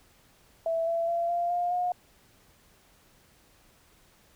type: tone with pitch steps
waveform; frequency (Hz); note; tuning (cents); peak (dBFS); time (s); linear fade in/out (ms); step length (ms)
sine; 659.3 / 670.4 / 681.8 / 693.3 / 705 / 716.9; E5 / E5 / F5 / F5 / F5 / F5; 0 / +29 / -42 / -13 / +16 / +45; -25; 0.66-1.92; 2; 210
effects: pink hiss -61 dBFS RMS until 4.35 s